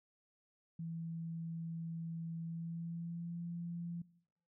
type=tone with pitch glide; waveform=sine; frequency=165.2 to 171.03 Hz; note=E3 to F3; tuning=+4 to -36 cents; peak=-40 dBFS; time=0.79-4.02 s; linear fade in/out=5 ms; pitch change=+60 cents; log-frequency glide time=2.41-3.41 s; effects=noise-tail reverb RT60 0.7 s tail -21 dB re dry